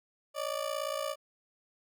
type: ring-modulated tone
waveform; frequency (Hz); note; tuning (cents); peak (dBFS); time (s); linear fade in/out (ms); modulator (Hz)
30% pulse; 587.3; D5; 0; -27; 0.34-1.16; 50; 28.7
effects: none